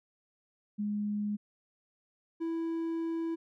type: tone pair in turn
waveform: sine / triangle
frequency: 207.7 / 329.7 Hz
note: G#3 / E4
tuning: 0 / 0 cents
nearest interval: minor sixth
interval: 800 cents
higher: second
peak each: -30 / -29 dBFS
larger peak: second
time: 0.78-1.37 / 2.4-3.36 s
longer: second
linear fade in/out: 20 ms
effects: none